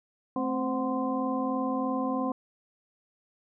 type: tone cluster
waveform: sine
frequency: 220.4 / 263.5 / 519 / 745 / 1038 Hz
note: A3 / C4 / C5 / F#5 / C6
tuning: +3 / +12 / -14 / +12 / -14 cents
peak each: -36 / -29 / -34 / -36 / -34 dBFS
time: 0.36-2.32 s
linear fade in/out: 2 ms
effects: none